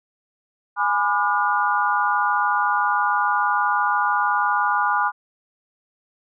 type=chord; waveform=sine; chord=G# diminished seventh; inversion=none; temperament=just; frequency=830.6 / 996.7 / 1196.1 / 1435.3 Hz; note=G#5 / B5 / D6 / F6; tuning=0 / +16 / +31 / +47 cents; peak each=-23 dBFS; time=0.76-5.12 s; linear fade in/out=50 ms; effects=none